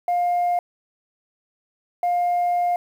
sine tone pair in turn, 706 / 706 Hz, F5 / F5, +19 / +19 cents, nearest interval unison, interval 0 cents, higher neither, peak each -16 dBFS, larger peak neither, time 0.08-0.59 / 2.03-2.76 s, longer second, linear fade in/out 2 ms, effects tanh soft clip ceiling -16 dBFS + 8-bit

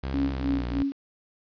sawtooth tone with pitch glide, 67 to 60.04 Hz, C2 to B1, +42 to -48 cents, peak -25 dBFS, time 0.03-0.83 s, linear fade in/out 10 ms, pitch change -190 cents, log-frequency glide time 0.3-0.66 s
sine tone with tremolo, 277.2 Hz, C#4, in tune, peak -22 dBFS, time 0.14-0.92 s, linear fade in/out 0 ms, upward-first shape sine, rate 3.3 Hz, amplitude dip 95%
effects resampled to 11025 Hz + 9-bit

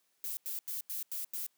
violet noise bursts, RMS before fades -38 dBFS, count 6, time 0.24-1.465 s, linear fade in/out 0 ms, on 130 ms, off 89 ms, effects white hiss -75 dBFS RMS until 1.57 s + high-pass 150 Hz 12 dB/octave

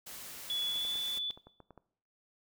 white noise, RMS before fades -46 dBFS, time 0.06-1.19 s, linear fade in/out 10 ms
sine tone with pitch glide, 3414 to 3470 Hz, G#7 to A7, +47 to -25 cents, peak -32 dBFS, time 0.5-1.31 s, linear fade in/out 0 ms, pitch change +28 cents, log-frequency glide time 0.68-0.93 s
clicks, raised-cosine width 1 ms, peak -38 dBFS, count 10, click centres 0.758 / 0.851 / 0.956 / 1.174 / 1.304 / 1.375 / 1.47 / 1.603 / 1.707 / 1.777 s
effects noise-tail reverb RT60 0.6 s tail -19 dB re dry

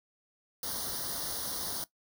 white noise with comb filter, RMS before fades -36 dBFS, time 0.63-1.84 s, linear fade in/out 2 ms, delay 0.2 ms, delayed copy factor +1, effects noise-tail reverb RT60 0.1 s tail -17 dB re dry

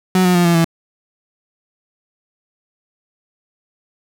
35% pulse tone with pitch steps, 185 / 180.05 / 175.22 / 170.53 / 165.96 Hz, F#3 / F#3 / F3 / F3 / E3, 0 / -47 / +6 / -41 / +12 cents, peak -9 dBFS, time 0.15-0.645 s, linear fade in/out 2 ms, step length 99 ms, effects none

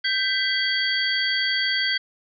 sine tone cluster, 1562 / 1996 / 3273 / 4566 Hz, G6 / B6 / G#7 / D8, -7 / +18 / -26 / -50 cents, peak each -26 dBFS, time 0.04-1.98 s, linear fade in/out 10 ms, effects none

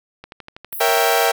click train, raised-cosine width 0.3 ms, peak -20 dBFS, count 10, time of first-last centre 0.24-0.972 s, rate 12.3 Hz
pink high-pass noise, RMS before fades -29 dBFS, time 0.72-1.27 s, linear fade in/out 5 ms, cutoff 11000 Hz, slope 96 dB/octave
sawtooth chord, A# diminished seventh, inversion none, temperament equal, 466.2 / 554.4 / 659.3 / 784 Hz, A#4 / C#5 / E5 / G5, 0 / 0 / 0 / 0 cents, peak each -16 / -20 / -16 / -15 dBFS, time 0.8-1.32 s, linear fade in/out 10 ms
effects none

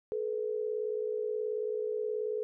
sine tone pair together, 429.5 / 488.1 Hz, A4 / B4, -42 / -20 cents, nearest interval major second, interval 222 cents, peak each -32 / -36 dBFS, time 0.12-2.43 s, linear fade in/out 0 ms, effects none

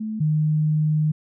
sine tone pair in turn, 217.2 / 153.58 Hz, A3 / D#3, -22 / -22 cents, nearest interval tritone, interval 600 cents, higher first, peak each -25 / -17 dBFS, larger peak second, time 0-0.2 / 0.2-1.12 s, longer second, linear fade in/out 10 ms, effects none

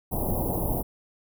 pink band-stop noise, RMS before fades -27 dBFS, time 0.11-0.83 s, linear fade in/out 20 ms, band 910 to 11000 Hz, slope 48 dB/octave, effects none

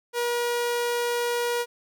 sawtooth tone, 479.1 Hz, A#4, 47 cents sharp, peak -20 dBFS, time 0.13-1.66 s, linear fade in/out 50 ms, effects none

